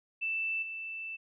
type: tone with level steps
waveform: sine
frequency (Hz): 2653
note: E7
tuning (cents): +10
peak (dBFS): -30 / -37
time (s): 0.21-1.17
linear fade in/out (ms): 20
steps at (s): 0.62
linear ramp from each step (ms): 10
effects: none